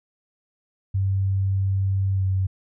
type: tone with pitch glide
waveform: sine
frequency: 96.8 to 94.97 Hz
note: G2 to F#2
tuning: -21 to +46 cents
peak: -19 dBFS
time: 0.94-2.47 s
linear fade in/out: 10 ms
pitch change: -33 cents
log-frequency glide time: 2.13-2.24 s
effects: none